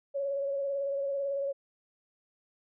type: tone with vibrato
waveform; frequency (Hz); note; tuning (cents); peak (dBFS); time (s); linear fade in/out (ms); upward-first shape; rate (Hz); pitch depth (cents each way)
sine; 556; C#5; +5; -29; 0.14-1.53; 20; sine; 18; 28
effects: none